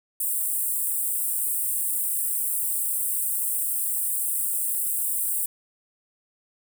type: high-pass noise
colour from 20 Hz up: pink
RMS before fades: -26 dBFS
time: 0.2-5.46 s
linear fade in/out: 5 ms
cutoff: 8100 Hz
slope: 96 dB/octave
effects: none